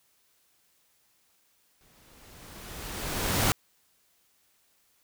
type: noise with exponential growth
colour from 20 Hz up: pink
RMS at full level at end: -23 dBFS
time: 1.81-3.52 s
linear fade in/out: 0 ms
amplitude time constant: 370 ms
effects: white hiss -68 dBFS RMS until 5.03 s